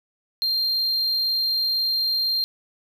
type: tone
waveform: triangle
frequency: 4186 Hz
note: C8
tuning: in tune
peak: -19 dBFS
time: 0.42-2.44 s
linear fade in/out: 0 ms
effects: 9-bit